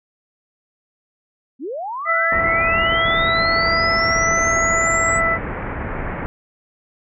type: linear sweep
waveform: sine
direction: up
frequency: 226.6 to 7902 Hz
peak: -24 dBFS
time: 1.59-5.21 s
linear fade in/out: 50 ms
type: harmonic tone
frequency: 664 Hz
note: E5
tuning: 12 cents sharp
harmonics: 1 / 2 / 3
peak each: -23 / -20 / -18 dBFS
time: 2.05-5.39 s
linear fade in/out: 50 ms
type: low-pass noise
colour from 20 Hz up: pink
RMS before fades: -26 dBFS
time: 2.32-6.26 s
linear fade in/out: 0 ms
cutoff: 2200 Hz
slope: 48 dB/octave
effects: none